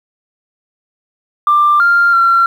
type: tone with pitch steps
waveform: sine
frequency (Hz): 1185 / 1395 / 1366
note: D6 / F6 / F6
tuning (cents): +15 / -2 / -39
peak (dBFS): -6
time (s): 1.47-2.46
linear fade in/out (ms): 2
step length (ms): 330
effects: tanh soft clip ceiling -2 dBFS + 7-bit